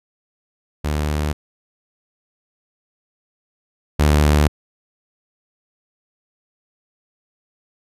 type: tone pair in turn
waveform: sawtooth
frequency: 74.9 / 74.43 Hz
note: D2 / D2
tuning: +35 / +24 cents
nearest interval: unison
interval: 11 cents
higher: first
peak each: -15 / -8 dBFS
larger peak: second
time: 0.84-1.33 / 3.99-4.48 s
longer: neither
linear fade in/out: 10 ms
effects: resampled to 32000 Hz